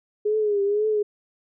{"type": "tone with vibrato", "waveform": "sine", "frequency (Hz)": 415.3, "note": "G#4", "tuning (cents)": 0, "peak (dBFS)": -19, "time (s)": [0.25, 1.03], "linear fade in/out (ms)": 10, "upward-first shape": "triangle", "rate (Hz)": 2, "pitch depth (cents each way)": 85, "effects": []}